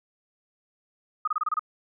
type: tone bursts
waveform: sine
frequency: 1246 Hz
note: D#6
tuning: 2 cents sharp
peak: -22 dBFS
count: 7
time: 1.25-1.594 s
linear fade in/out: 5 ms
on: 26 ms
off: 27 ms
effects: none